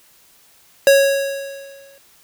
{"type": "tone with exponential decay", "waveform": "square", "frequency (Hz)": 552, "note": "C#5", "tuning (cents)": -7, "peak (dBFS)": -7, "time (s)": [0.87, 1.98], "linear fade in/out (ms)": 1, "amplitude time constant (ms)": 240, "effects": ["white hiss -52 dBFS RMS until 2.23 s"]}